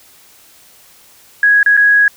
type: tone with dropouts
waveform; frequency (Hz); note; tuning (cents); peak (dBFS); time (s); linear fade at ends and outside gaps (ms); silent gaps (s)
sine; 1661.2; G#6; 0; -6; 1.43-2.08; 2; 1.63-1.661 / 1.768-1.774
effects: white hiss -45 dBFS RMS until 2.16 s